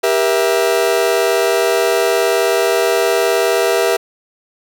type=chord; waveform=40% pulse; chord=E diminished; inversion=first; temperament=just; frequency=395.6 / 474.7 / 659.3 Hz; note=G4 / Bb4 / E5; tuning=+16 / +31 / 0 cents; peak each=-16 dBFS; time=0.03-3.97 s; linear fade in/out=10 ms; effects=none